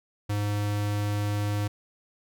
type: tone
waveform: square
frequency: 103.3 Hz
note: G#2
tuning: 9 cents flat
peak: -26 dBFS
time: 0.29-1.68 s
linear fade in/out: 10 ms
effects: none